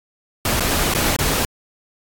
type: noise with dropouts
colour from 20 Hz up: pink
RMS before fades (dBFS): -19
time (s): 0.45-1.45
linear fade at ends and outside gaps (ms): 2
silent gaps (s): 0.598-0.605 / 0.939-0.948 / 1.164-1.188
effects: AAC 64 kbps